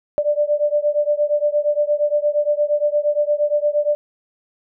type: beating tone pair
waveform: sine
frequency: 587.3 / 595.9 Hz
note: D5 / D5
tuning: 0 / +25 cents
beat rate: 8.6 Hz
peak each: -18 / -19 dBFS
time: 0.18-3.95 s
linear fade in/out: 0 ms
effects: none